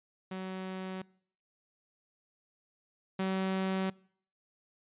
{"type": "tone pair in turn", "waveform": "sawtooth", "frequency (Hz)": [187.8, 189.98], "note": ["F#3", "F#3"], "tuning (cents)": [26, 46], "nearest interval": "unison", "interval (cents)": 20, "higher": "second", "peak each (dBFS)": [-33, -26], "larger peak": "second", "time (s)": [[0.31, 1.02], [3.19, 3.9]], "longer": "neither", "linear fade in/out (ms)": 5, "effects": ["noise-tail reverb RT60 0.6 s tail -24 dB re dry", "resampled to 8000 Hz"]}